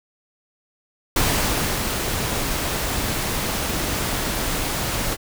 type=noise with ADSR envelope; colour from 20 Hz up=pink; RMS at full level=-19 dBFS; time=1.16-5.17 s; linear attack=4 ms; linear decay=620 ms; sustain=-5 dB; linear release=43 ms; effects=none